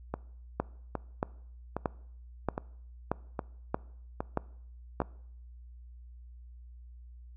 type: two click trains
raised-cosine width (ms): 1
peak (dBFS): -14 / -18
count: 8 / 7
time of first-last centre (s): 0.6-5.003 / 0.14-5.018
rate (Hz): 1.59 / 1.23
effects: noise-tail reverb RT60 0.7 s tail -22 dB re dry + added 60 Hz sine -47 dBFS peak until 7.36 s